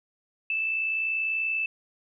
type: tone with amplitude modulation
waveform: sine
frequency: 2637 Hz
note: E7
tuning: in tune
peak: -23 dBFS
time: 0.5-1.66 s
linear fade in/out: 2 ms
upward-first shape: sine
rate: 60.2 Hz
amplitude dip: 40%
effects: none